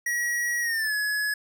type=tone with pitch glide; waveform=square; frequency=1912 to 1693.6 Hz; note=A#6 to G#6; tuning=+43 to +33 cents; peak=-25 dBFS; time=0.06-1.34 s; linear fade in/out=5 ms; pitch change=-210 cents; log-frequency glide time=0.61-0.94 s; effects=none